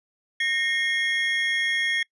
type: tone cluster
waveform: triangle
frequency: 1843 / 2141 / 3312 Hz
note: A#6 / C7 / G#7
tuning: -20 / +39 / -5 cents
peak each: -23 / -25 / -27 dBFS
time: 0.4-2.03 s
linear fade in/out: 5 ms
effects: noise-tail reverb RT60 0.1 s tail -25 dB re dry + resampled to 24000 Hz